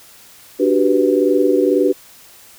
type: chord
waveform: sine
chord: G major seventh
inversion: second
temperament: equal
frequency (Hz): 293.7 / 370 / 392 / 493.9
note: D4 / F#4 / G4 / B4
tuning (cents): 0 / 0 / 0 / 0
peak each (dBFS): -17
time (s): 0.59-1.93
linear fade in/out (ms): 20
effects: white hiss -44 dBFS RMS until 2.58 s